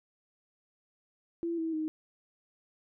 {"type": "tone with pitch steps", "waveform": "sine", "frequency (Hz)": [337.3, 324.7, 312.5], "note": ["E4", "E4", "D#4"], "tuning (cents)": [40, -26, 8], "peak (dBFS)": -30, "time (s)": [1.43, 1.88], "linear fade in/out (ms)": 0, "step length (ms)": 150, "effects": []}